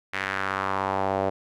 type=tone with band-pass filter sweep; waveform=sawtooth; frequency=96.7 Hz; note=G2; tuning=23 cents flat; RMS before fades=-27 dBFS; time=0.13-1.3 s; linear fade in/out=10 ms; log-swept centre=2000 to 610 Hz; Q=2.3; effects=none